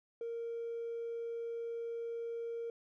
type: tone with hard clipping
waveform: sine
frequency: 464.5 Hz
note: A#4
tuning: 6 cents flat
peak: -38 dBFS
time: 0.21-2.7 s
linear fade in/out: 2 ms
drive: 1 dB
effects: none